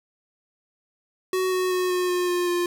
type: tone with pitch steps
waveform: square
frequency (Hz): 372.6 / 369 / 365.4 / 361.8 / 358.2 / 354.7 / 351.3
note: F#4 / F#4 / F#4 / F#4 / F4 / F4 / F4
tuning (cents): +12 / -5 / -22 / -39 / +44 / +27 / +10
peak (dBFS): -22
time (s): 1.33-2.66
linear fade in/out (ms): 2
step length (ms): 190
effects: 9-bit